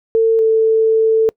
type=tone pair in turn; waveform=sine; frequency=449.9 / 444 Hz; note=A4 / A4; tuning=+39 / +16 cents; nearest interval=unison; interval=23 cents; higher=first; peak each=-9 dBFS; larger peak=neither; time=0.15-0.39 / 0.39-1.29 s; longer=second; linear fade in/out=0 ms; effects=noise-tail reverb RT60 0.1 s tail -25 dB re dry